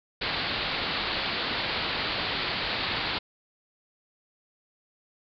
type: low-pass noise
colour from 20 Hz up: white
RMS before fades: -30 dBFS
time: 0.21-3.19 s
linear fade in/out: 10 ms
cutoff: 4600 Hz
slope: 96 dB/octave
effects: none